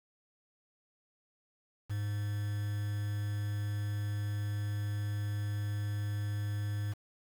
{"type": "tone with quantisation", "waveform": "triangle", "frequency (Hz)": 103.1, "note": "G#2", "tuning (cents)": -12, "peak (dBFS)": -30, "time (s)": [1.89, 6.94], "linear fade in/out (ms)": 20, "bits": 8, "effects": []}